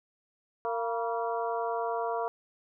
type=harmonic tone with a mistuned harmonic; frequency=230 Hz; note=A#3; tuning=23 cents flat; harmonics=2 / 3 / 4 / 5 / 6; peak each=-33 / -33 / -35 / -38 / -43 dBFS; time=0.65-2.28 s; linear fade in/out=0 ms; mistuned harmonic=4; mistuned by=+72 cents; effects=none